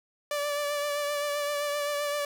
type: tone with vibrato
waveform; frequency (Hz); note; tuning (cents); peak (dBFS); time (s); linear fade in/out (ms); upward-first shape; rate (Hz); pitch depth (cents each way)
sawtooth; 582; D5; -16; -24; 0.31-2.25; 2; triangle; 7.7; 29
effects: none